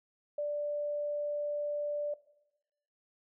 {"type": "tone", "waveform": "sine", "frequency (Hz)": 587.3, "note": "D5", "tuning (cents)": 0, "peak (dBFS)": -31, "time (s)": [0.38, 2.14], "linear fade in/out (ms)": 5, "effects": ["noise-tail reverb RT60 0.9 s tail -18 dB re dry"]}